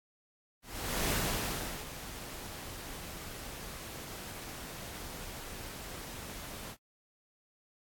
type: noise with ADSR envelope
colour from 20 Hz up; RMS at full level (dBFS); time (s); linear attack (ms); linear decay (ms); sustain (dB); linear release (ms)
pink; -31; 0.62-6.77; 460; 770; -13; 67
effects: AAC 64 kbps